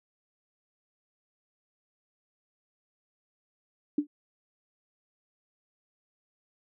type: tone with exponential decay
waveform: sine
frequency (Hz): 293.7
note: D4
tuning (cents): 0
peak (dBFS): -19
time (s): 3.98-4.07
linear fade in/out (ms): 5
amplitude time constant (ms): 19
effects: none